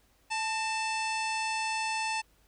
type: harmonic tone with a mistuned harmonic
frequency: 880 Hz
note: A5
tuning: in tune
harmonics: 1 / 2 / 3 / 4 / 5 / 6 / 7 / 8 / 9 / 10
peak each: -32 / -40 / -34 / -46 / -43 / -42 / -47 / -52 / -47 / -46 dBFS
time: 0.3-2.22 s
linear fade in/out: 20 ms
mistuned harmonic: 2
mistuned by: +55 cents
effects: added 50 Hz sine -67 dBFS peak until 2.47 s + pink hiss -67 dBFS RMS until 2.47 s